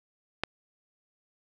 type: click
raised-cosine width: 0.3 ms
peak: -11 dBFS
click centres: 0.436 s
effects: none